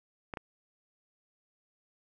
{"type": "clicks", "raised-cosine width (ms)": 0.5, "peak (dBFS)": -22, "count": 2, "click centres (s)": [0.338, 0.372], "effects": []}